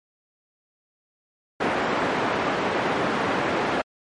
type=band-pass noise; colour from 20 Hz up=pink; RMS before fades=-24 dBFS; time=1.6-3.82 s; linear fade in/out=10 ms; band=260 to 1800 Hz; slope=12 dB/octave; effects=MP3 48 kbps